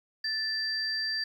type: tone pair together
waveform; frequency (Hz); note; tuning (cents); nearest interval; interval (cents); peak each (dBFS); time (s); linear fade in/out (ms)
sine; 1760 / 4699; A6 / D8; 0 / 0; octave + perfect fourth; 1700; -33 / -30; 0.24-1.24; 5
effects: 10-bit